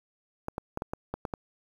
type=clicks; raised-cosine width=1 ms; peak=-18 dBFS; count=8; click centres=0.484 / 0.581 / 0.774 / 0.821 / 0.935 / 1.14 / 1.252 / 1.338 s; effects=8-bit